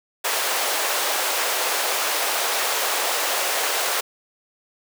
pink high-pass noise, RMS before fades -23 dBFS, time 0.24-4.01 s, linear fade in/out 10 ms, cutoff 490 Hz, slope 24 dB/octave, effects none

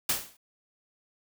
white noise with exponential decay, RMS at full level -23 dBFS, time 0.09-0.37 s, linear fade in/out 5 ms, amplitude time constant 59 ms, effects none

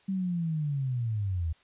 sine linear sweep, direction down, 195.5 to 77 Hz, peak -27 dBFS, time 0.08-1.53 s, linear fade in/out 10 ms, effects white hiss -63 dBFS RMS until 1.63 s + resampled to 8000 Hz

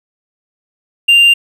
sine tone with hard clipping, 2790 Hz, F7, 2 cents flat, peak -5 dBFS, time 1.08-1.34 s, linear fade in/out 10 ms, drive 2 dB, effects none

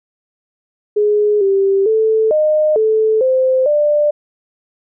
sine tone with pitch steps, 417.8 / 391.2 / 439.9 / 613 / 437.1 / 519 / 593 Hz, G#4 / G4 / A4 / D#5 / A4 / C5 / D5, +10 / -4 / 0 / -26 / -11 / -14 / +17 cents, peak -10 dBFS, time 0.96-4.11 s, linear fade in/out 10 ms, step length 450 ms, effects none

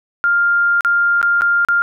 sine tone with dropouts, 1400 Hz, F6, 4 cents sharp, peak -11 dBFS, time 0.24-1.82 s, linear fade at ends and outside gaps 0 ms, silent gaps 0.808-0.848 / 1.215-1.228 / 1.41-1.419 / 1.649-1.686 s, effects none

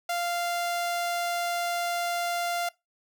sawtooth tone, 695 Hz, F5, 9 cents flat, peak -23 dBFS, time 0.09-2.69 s, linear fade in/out 5 ms, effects noise-tail reverb RT60 0.2 s tail -22 dB re dry

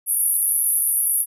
white band-pass noise, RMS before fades -20 dBFS, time 0.06-1.26 s, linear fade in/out 50 ms, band 9900 to 12000 Hz, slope 96 dB/octave, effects none

